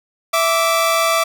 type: tone pair together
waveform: sawtooth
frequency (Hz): 659.3 / 1166.6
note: E5 / D6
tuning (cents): 0 / -12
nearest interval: minor seventh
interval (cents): 988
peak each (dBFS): -13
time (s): 0.33-1.24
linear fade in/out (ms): 10
effects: none